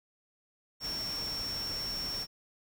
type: tone in noise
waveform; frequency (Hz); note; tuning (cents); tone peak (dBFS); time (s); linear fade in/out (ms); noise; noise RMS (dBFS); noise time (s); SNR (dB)
sine; 5470; F8; -37; -34; 0.8-2.27; 50; pink; -43; 0.8-2.27; +6
effects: none